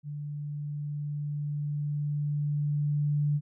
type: tone with level ramp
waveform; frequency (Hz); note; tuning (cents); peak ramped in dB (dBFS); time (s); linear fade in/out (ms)
sine; 146.83; D3; 0; -34 to -23; 0.03-3.41; 50
effects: none